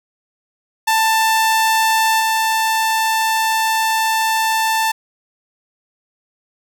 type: tone with level steps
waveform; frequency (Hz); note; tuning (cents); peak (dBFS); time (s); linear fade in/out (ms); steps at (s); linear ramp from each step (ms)
sawtooth; 887; A5; +14; -9 / -11; 0.87-4.92; 10; 2.2; 2
effects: none